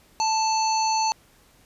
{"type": "harmonic tone", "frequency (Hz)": 880, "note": "A5", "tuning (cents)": 0, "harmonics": [1, 3, 5, 7, 8], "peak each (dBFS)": [-21, -34, -29, -30, -42], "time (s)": [0.2, 1.12], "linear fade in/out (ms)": 0, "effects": ["pink hiss -57 dBFS RMS until 1.65 s", "resampled to 32000 Hz"]}